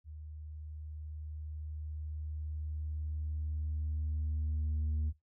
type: tone with level ramp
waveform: sine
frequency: 76.5 Hz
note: D#2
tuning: 29 cents flat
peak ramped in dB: -44 to -27 dBFS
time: 0.04-5.13 s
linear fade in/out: 50 ms
effects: noise-tail reverb RT60 0.2 s tail -20 dB re dry + tanh soft clip ceiling -29 dBFS